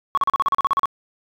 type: tone bursts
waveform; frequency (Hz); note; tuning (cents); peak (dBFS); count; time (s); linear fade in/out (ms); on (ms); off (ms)
sine; 1108.7; C#6; 0; -13; 12; 0.15-0.856; 0; 24; 38
effects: tanh soft clip ceiling -12 dBFS